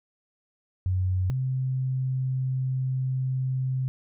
sine tone pair in turn, 92.5 / 130.38 Hz, F#2 / C3, 0 / -6 cents, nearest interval tritone, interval 594 cents, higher second, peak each -22 / -24 dBFS, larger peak first, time 0.86-1.3 / 1.3-3.88 s, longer second, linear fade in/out 0 ms, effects none

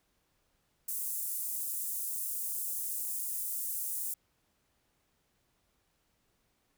pink high-pass noise, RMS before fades -36 dBFS, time 0.88-4.14 s, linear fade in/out 5 ms, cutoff 9000 Hz, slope 24 dB/octave, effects pink hiss -75 dBFS RMS until 6.77 s

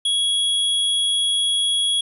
square tone, 3332 Hz, G#7, 5 cents sharp, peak -18 dBFS, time 0.05-2.01 s, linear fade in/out 5 ms, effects resampled to 32000 Hz + 9-bit

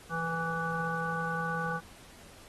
harmonic tone with a mistuned harmonic, 164.81 Hz, E3, in tune, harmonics 1 / 3 / 5 / 7 / 9, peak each -36 / -39 / -38 / -36 / -35 dBFS, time 0.09-1.81 s, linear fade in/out 50 ms, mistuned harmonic 1, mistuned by +21 cents, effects pink hiss -54 dBFS RMS until 2.48 s + AAC 32 kbps

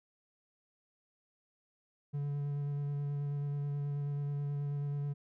triangle tone with vibrato, 143.5 Hz, D3, 40 cents flat, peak -31 dBFS, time 2.13-5.14 s, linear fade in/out 20 ms, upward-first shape square, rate 9.3 Hz, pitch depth 11 cents each way, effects none

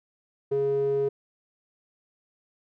square tone with band-pass filter, 138.59 Hz, C#3, in tune, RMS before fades -25 dBFS, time 0.51-1.09 s, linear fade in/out 10 ms, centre 400 Hz, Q 6.7, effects none

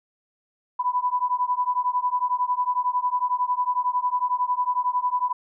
sine beating tone pair, 987.8 / 998.8 Hz, B5 / B5, 0 / +19 cents, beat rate 11 Hz, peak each -24 dBFS, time 0.79-5.33 s, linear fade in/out 10 ms, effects none

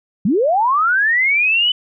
sine linear sweep, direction up, 165.6 to 3026 Hz, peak -12 dBFS, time 0.25-1.72 s, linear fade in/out 5 ms, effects none

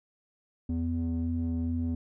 triangle ring-modulated tone, 82.41 Hz, E2, in tune, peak -21 dBFS, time 0.69-1.95 s, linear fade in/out 5 ms, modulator 166 Hz, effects tanh soft clip ceiling -22 dBFS

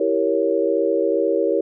sine chord, E diminished seventh, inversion none, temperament equal, 329.6 / 392 / 466.2 / 554.4 Hz, E4 / G4 / Bb4 / Db5, 0 / 0 / 0 / 0 cents, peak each -23 / -22 / -21 / -22 dBFS, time 0-1.61 s, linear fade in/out 5 ms, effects none

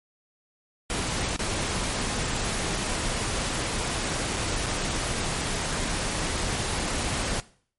pink noise with dropouts, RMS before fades -28 dBFS, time 0.9-7.4 s, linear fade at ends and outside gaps 0 ms, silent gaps 1.363-1.393 / 4.364-4.368 / 4.662-4.666 s, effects noise-tail reverb RT60 0.5 s tail -19 dB re dry + MP3 48 kbps

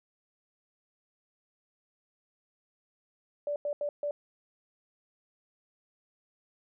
sine tone bursts at uneven times, 583 Hz, D5, 13 cents flat, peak -29 dBFS, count 4, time 3.47-3.56 / 3.65-3.73 / 3.81-3.89 / 4.03-4.11 s, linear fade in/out 2 ms, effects none

